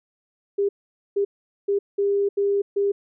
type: tone bursts at uneven times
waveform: sine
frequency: 401.3 Hz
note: G4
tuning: 41 cents sharp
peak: -18 dBFS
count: 6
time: 0.58-0.69 / 1.16-1.25 / 1.68-1.79 / 1.98-2.29 / 2.37-2.62 / 2.76-2.92 s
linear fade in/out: 10 ms
effects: none